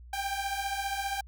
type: beating tone pair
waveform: sawtooth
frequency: 784 / 799 Hz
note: G5 / G5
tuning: 0 / +33 cents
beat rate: 15 Hz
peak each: -30 dBFS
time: 0.13-1.21 s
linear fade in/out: 5 ms
effects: added 60 Hz sine -46 dBFS peak until 1.27 s